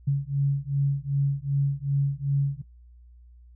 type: beating tone pair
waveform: sine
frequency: 138.59 / 141.19 Hz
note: C#3 / C#3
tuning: 0 / +32 cents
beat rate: 2.6 Hz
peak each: -25 dBFS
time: 0.07-2.62 s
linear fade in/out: 10 ms
effects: noise-tail reverb RT60 0.1 s tail -18 dB re dry + added 60 Hz sine -48 dBFS peak until 3.55 s